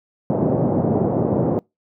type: band-pass noise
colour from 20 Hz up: pink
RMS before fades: -19 dBFS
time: 0.3-1.59 s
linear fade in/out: 0 ms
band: 120 to 680 Hz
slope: 24 dB/octave
effects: noise-tail reverb RT60 0.2 s tail -26 dB re dry